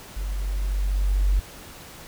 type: tone with level ramp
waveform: sine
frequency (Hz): 47.75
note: G1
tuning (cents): -45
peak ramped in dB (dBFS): -26 to -16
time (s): 0.16-1.4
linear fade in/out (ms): 10
effects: pink hiss -43 dBFS RMS until 2.07 s